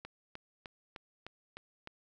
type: click train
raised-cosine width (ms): 0.3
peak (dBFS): -28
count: 7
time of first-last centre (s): 0.05-1.874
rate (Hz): 3.29
effects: none